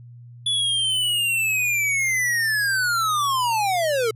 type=linear sweep; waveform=square; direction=down; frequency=3443 to 426.9 Hz; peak=-20 dBFS; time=0.46-4.11 s; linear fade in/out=5 ms; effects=added 120 Hz sine -40 dBFS peak until 4.15 s + resampled to 32000 Hz